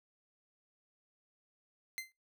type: tone with exponential decay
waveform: sawtooth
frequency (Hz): 2075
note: C7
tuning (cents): -15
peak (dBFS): -31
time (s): 1.98-2.12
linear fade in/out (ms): 0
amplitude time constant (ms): 29
effects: noise-tail reverb RT60 0.2 s tail -21 dB re dry